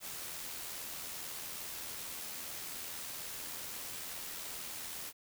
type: noise with amplitude modulation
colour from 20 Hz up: white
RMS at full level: -42 dBFS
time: 0-5.13 s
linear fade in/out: 50 ms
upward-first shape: sine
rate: 82.4 Hz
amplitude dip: 30%
effects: none